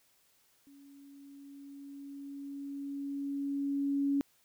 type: tone with level ramp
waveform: sine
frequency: 280 Hz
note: C#4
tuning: 18 cents sharp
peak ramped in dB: -54 to -26 dBFS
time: 0.67-4.21 s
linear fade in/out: 0 ms
effects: white hiss -69 dBFS RMS until 4.44 s